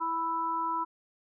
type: harmonic tone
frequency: 329.6 Hz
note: E4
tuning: in tune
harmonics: 1 / 3 / 4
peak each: -41 / -29 / -35 dBFS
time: 0-0.85 s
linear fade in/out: 20 ms
effects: none